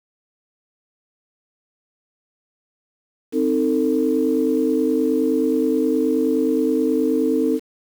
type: chord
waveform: sine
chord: A diminished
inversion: first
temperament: equal with one note detuned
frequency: 261.6 / 311.1 / 449.2 Hz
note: C4 / Eb4 / A4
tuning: 0 / 0 / +36 cents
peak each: -20 dBFS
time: 3.32-7.6 s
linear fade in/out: 50 ms
effects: tanh soft clip ceiling -6 dBFS + 7-bit